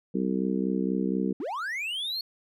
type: harmonic tone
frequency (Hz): 64.2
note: C2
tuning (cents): -32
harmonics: 3 / 4 / 5 / 6 / 7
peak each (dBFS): -28 / -30 / -32 / -34 / -35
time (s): 0.14-1.33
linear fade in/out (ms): 10
type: linear sweep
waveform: triangle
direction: up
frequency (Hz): 233.1 to 4400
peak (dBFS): -28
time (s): 1.4-2.21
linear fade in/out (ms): 2
effects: none